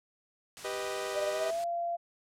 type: noise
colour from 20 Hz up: white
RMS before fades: -45 dBFS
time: 0.57-1.64 s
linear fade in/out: 0 ms
type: chord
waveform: sawtooth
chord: G augmented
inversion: none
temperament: equal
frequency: 392 / 493.9 / 622.3 Hz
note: G4 / B4 / D#5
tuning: 0 / 0 / 0 cents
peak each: -34 / -35 / -34 dBFS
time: 0.64-1.51 s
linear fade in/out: 10 ms
type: tone with pitch glide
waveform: sine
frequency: 602 to 687.5 Hz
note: D5 to F5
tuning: +43 to -27 cents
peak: -30 dBFS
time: 1.14-1.97 s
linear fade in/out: 20 ms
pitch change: +230 cents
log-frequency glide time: 1.27-1.61 s
effects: low-pass 9000 Hz 12 dB/octave